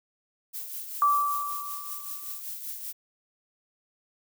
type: noise with tremolo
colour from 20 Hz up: violet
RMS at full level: -35 dBFS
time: 0.53-2.93 s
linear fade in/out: 20 ms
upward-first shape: triangle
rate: 5.2 Hz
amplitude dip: 55%
type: tone with exponential decay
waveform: sine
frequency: 1161 Hz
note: D6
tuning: 20 cents flat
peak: -17 dBFS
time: 1.02-2.4 s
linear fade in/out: 1 ms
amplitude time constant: 300 ms
effects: none